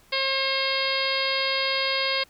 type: harmonic tone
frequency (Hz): 537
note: C5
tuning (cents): +45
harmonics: 1 / 2 / 3 / 4 / 5 / 6 / 7 / 8 / 9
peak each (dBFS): -30 / -32 / -34 / -29 / -33 / -31 / -33 / -31 / -31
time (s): 0.12-2.24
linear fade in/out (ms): 10
effects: pink hiss -57 dBFS RMS until 2.29 s